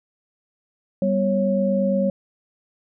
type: tone cluster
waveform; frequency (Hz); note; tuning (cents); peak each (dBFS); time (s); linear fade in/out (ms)
sine; 196 / 244.8 / 550; G3 / B3 / C#5; 0 / -15 / -14; -20 / -28 / -21; 1.02-2.1; 2
effects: none